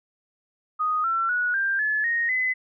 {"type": "tone with pitch steps", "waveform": "sine", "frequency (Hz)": [1244.5, 1349.3, 1463, 1586.2, 1719.8, 1864.6, 2022], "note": ["D#6", "E6", "F#6", "G6", "A6", "A#6", "B6"], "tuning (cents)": [0, 40, -20, 20, -40, 0, 40], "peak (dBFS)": -21, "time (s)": [0.79, 2.54], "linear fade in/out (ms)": 20, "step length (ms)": 250, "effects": []}